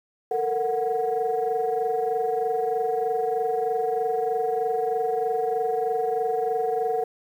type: tone cluster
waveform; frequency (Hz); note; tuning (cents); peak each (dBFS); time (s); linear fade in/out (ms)
sine; 447.4 / 470.6 / 738; A4 / A#4 / F#5; +29 / +16 / -5; -25 / -28 / -25; 0.31-7.04; 5
effects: tanh soft clip ceiling -15 dBFS + 9-bit